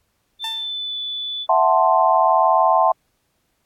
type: tone with pitch glide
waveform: sine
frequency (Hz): 3550 to 3475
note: A7 to A7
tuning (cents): +15 to -22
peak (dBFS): -24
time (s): 0.39-1.47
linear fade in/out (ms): 50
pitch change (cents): -37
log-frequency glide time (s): 0.5-0.98
type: tone with exponential decay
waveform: sawtooth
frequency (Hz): 894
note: A5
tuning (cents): +27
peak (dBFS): -23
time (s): 0.44-0.77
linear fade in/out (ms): 2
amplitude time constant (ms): 70
type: chord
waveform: sine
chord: F# half-diminished seventh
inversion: third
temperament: equal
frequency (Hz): 659.3 / 740 / 880 / 1046.5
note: E5 / F#5 / A5 / C6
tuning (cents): 0 / 0 / 0 / 0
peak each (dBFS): -18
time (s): 1.49-2.92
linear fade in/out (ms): 5
effects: pink hiss -68 dBFS RMS until 3.65 s + AAC 64 kbps